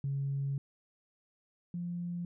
sine tone pair in turn, 138.59 / 174.2 Hz, C#3 / F3, 0 / -4 cents, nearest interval major third, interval 396 cents, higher second, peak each -30 / -34 dBFS, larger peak first, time 0.04-0.58 / 1.74-2.25 s, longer first, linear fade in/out 2 ms, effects tanh soft clip ceiling -26 dBFS

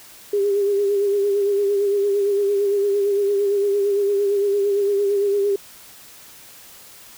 sine tone with vibrato, 402.5 Hz, G4, 46 cents sharp, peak -16 dBFS, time 0.33-5.56 s, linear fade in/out 5 ms, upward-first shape sine, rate 8.8 Hz, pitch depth 40 cents each way, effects white hiss -44 dBFS RMS until 7.17 s

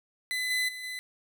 30% pulse tone with level steps, 2011 Hz, B6, 31 cents sharp, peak -26 / -23 / -35 / -32 dBFS, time 0.31-0.99 s, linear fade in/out 0 ms, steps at 0.5 / 0.68 / 0.83 s, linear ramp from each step 10 ms, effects none

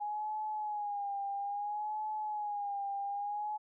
sine tone with vibrato, 827 Hz, G#5, 8 cents flat, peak -34 dBFS, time 0-3.58 s, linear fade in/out 20 ms, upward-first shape sine, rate 0.6 Hz, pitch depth 63 cents each way, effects none

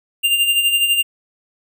square tone with tremolo, 2794 Hz, F7, in tune, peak -12 dBFS, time 0.23-1.03 s, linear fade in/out 20 ms, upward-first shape sine, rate 12 Hz, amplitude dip 55%, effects none

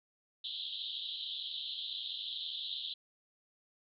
white band-pass noise, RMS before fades -41 dBFS, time 0.44-2.94 s, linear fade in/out 5 ms, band 3100 to 4000 Hz, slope 96 dB/octave, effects none

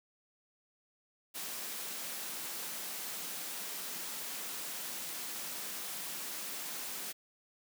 white high-pass noise, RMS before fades -41 dBFS, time 1.34-7.13 s, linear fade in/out 20 ms, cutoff 150 Hz, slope 96 dB/octave, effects none

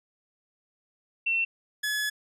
sine / sawtooth tone pair in turn, 2703 / 1702.8 Hz, E7 / G#6, +43 / +43 cents, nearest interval minor sixth, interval 800 cents, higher first, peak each -23 dBFS, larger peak neither, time 1.26-1.45 / 1.83-2.1 s, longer second, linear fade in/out 10 ms, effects resampled to 32000 Hz

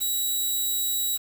5% pulse tone, 3877 Hz, B7, 33 cents flat, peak -16 dBFS, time 0-1.18 s, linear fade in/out 20 ms, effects 7-bit

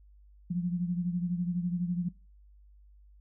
sine beating tone pair, 174.6 / 186.6 Hz, F3 / F#3, 0 / +15 cents, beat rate 12 Hz, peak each -29 / -35 dBFS, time 0.5-2.09 s, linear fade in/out 10 ms, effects noise-tail reverb RT60 0.3 s tail -22 dB re dry + added 50 Hz sine -54 dBFS peak until 3.2 s

